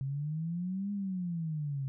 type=exponential two-way sweep; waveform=sine; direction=up then down; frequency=132.8 to 205.2 to 132.8 Hz; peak=-32 dBFS; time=0.01-1.88 s; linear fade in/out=0 ms; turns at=0.92 s; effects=none